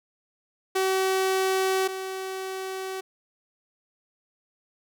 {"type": "tone pair in turn", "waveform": "sawtooth", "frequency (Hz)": [380, 380], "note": ["F#4", "F#4"], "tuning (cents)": [46, 46], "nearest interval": "unison", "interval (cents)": 0, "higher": "neither", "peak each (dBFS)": [-18, -27], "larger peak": "first", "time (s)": [[0.75, 1.88], [1.88, 3.01]], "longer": "neither", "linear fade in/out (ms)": 10, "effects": []}